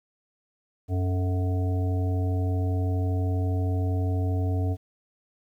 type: harmonic tone with a mistuned harmonic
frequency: 92.5 Hz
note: F#2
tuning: in tune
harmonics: 1 / 3 / 5 / 7 / 8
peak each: -23 / -33 / -37 / -40 / -41 dBFS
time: 0.88-4.77 s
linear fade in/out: 50 ms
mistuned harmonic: 5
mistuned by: -75 cents
effects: 10-bit